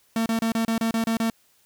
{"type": "tone bursts", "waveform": "45% pulse", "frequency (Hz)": 226.2, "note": "A3", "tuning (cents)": 48, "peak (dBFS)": -21, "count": 9, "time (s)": [0.16, 1.3], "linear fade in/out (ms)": 2, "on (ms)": 100, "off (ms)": 30, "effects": ["white hiss -62 dBFS RMS until 1.65 s"]}